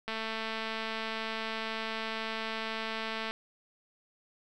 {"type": "click train", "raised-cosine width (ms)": 0.3, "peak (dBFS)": -20, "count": 718, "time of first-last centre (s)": [0.08, 3.31], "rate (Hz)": 222, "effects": []}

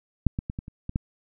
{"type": "clicks", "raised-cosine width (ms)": 5, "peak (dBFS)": [-6, -15, -18, -19, -27, -19, -12], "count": 7, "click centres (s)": [0.267, 0.389, 0.499, 0.589, 0.681, 0.894, 0.959], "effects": []}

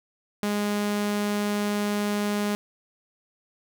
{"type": "tone", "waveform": "sawtooth", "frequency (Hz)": 206.5, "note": "G#3", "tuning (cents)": -10, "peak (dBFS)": -20, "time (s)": [0.43, 2.55], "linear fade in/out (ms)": 0, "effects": []}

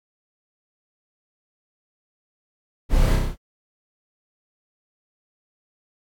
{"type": "noise with echo", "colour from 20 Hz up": "brown", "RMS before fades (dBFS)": -19, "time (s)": [2.89, 3.18], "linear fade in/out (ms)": 50, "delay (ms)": 31, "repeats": 6, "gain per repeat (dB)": -2, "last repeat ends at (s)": 3.366, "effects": ["AAC 64 kbps"]}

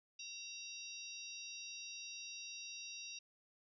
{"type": "harmonic tone with a mistuned harmonic", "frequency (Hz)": 946, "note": "A#5", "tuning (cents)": 25, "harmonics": [3, 4, 5, 6], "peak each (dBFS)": [-51, -53, -55, -51], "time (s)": [0.19, 3.19], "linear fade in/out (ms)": 5, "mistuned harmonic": 3, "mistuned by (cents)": -58, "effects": []}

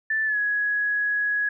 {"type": "tone with pitch glide", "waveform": "sine", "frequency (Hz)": [1760, 1672.8], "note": ["A6", "G#6"], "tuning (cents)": [0, 12], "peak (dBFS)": -21, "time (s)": [0.1, 1.49], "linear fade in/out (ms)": 5, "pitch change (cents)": -88, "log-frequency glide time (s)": [0.25, 0.38], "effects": []}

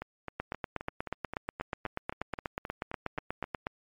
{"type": "two click trains", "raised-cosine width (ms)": 0.5, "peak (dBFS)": [-17, -22], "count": [28, 14], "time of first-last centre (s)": [[0.4, 3.669], [0.02, 3.441]], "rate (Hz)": [8.26, 3.8], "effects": ["MP3 64 kbps"]}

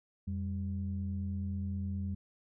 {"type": "tone pair together", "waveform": "sine", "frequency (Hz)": [87.93, 197.4], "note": ["F2", "G3"], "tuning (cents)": [12, 12], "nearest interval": "octave + major second", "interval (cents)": 1400, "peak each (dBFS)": [-34, -37], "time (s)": [0.27, 2.15], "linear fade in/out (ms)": 10, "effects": ["tanh soft clip ceiling -26 dBFS"]}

